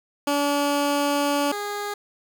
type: tone pair in turn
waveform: 15% pulse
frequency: 286.9 / 410.9 Hz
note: D4 / G#4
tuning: -40 / -18 cents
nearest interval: tritone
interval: 622 cents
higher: second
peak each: -14 / -21 dBFS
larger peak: first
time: 0.27-1.52 / 1.52-1.94 s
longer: first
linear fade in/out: 5 ms
effects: none